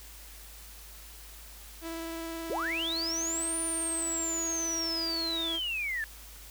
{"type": "tone with vibrato", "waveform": "sawtooth", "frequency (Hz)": 329.6, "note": "E4", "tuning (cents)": 0, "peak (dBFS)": -32, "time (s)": [1.81, 5.6], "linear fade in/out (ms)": 50, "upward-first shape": "square", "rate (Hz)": 19, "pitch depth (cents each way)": 9}
{"type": "linear two-way sweep", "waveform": "sine", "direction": "up then down", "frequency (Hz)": [317.5, 9420, 1699], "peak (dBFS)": -30, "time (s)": [2.5, 6.04], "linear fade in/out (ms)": 0, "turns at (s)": 3.59}
{"effects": ["added 52 Hz sine -49 dBFS peak until 6.5 s", "white hiss -50 dBFS RMS until 6.5 s"]}